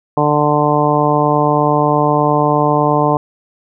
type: harmonic tone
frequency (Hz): 148.4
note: D3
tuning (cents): +18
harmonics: 1 / 2 / 3 / 4 / 5 / 6 / 7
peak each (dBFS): -18 / -18 / -18 / -18 / -18 / -18 / -18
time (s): 0.17-3.17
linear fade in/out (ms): 2
effects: none